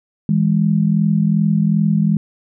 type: tone pair together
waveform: sine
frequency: 162.4 / 205 Hz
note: E3 / G#3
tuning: -26 / -22 cents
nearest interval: major third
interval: 404 cents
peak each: -15 dBFS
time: 0.29-2.17 s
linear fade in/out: 2 ms
effects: none